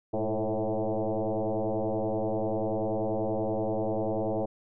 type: tone with frequency modulation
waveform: sine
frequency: 103.83 Hz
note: G#2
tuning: in tune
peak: -26 dBFS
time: 0.13-4.46 s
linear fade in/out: 10 ms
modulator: 109 Hz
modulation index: 6
effects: none